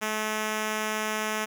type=tone; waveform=5% pulse; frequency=215.7 Hz; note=A3; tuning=34 cents flat; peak=-16 dBFS; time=0.01-1.46 s; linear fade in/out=20 ms; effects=none